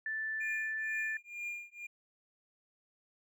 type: tone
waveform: sine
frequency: 1760 Hz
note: A6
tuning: in tune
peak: -34 dBFS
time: 0.06-1.17 s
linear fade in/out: 2 ms
type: tone with tremolo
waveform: triangle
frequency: 2409 Hz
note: D7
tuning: 43 cents sharp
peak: -34 dBFS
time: 0.4-1.87 s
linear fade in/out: 10 ms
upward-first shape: triangle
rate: 2.1 Hz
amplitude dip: 100%
effects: none